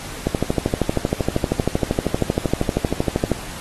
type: click train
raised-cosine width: 2 ms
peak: -4 dBFS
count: 40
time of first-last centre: 0.27-3.317 s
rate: 12.8 Hz
effects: pink hiss -34 dBFS RMS until 3.6 s + AAC 32 kbps